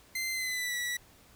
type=tone with pitch glide; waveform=sawtooth; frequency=2076 to 1948.2 Hz; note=C7 to B6; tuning=-14 to -24 cents; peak=-28 dBFS; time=0.15-0.97 s; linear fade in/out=5 ms; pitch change=-110 cents; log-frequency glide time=0.32-0.76 s; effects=pink hiss -59 dBFS RMS until 1.35 s